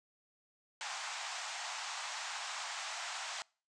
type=band-pass noise; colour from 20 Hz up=pink; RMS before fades=-42 dBFS; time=0.81-3.42 s; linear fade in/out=0 ms; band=710 to 8000 Hz; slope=48 dB/octave; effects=noise-tail reverb RT60 0.4 s tail -26 dB re dry + resampled to 22050 Hz